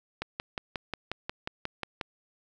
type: click train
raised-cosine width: 0.3 ms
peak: -16 dBFS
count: 11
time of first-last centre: 0.22-2.012 s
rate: 5.58 Hz
effects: none